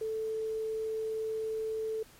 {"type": "tone with quantisation", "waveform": "sine", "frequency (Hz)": 440, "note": "A4", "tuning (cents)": 0, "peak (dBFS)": -31, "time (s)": [0.01, 2.03], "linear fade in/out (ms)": 5, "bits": 10, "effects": ["pink hiss -57 dBFS RMS until 2.19 s", "MP3 64 kbps"]}